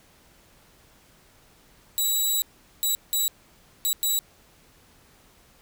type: tone bursts at uneven times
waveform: 10% pulse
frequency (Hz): 3903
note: B7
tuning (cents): -21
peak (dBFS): -14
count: 5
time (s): 1.98-2.42 / 2.83-2.95 / 3.13-3.28 / 3.85-3.93 / 4.03-4.19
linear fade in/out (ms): 0
effects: pink hiss -57 dBFS RMS until 5.61 s